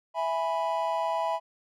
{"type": "chord", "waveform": "triangle", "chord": "E major", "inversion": "none", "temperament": "equal", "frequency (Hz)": [659.3, 830.6, 987.8], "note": ["E5", "G#5", "B5"], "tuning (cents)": [0, 0, 0], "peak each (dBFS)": [-28, -30, -28], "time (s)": [0.14, 1.4], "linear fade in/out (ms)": 50, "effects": []}